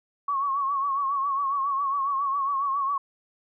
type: tone with vibrato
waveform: sine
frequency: 1108.7 Hz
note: C#6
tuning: in tune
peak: -23 dBFS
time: 0.28-2.98 s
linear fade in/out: 5 ms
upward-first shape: triangle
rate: 7.3 Hz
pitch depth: 76 cents each way
effects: none